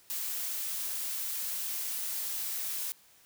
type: noise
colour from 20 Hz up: blue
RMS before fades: -35 dBFS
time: 0.1-2.92 s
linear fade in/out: 0 ms
effects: white hiss -61 dBFS RMS until 3.25 s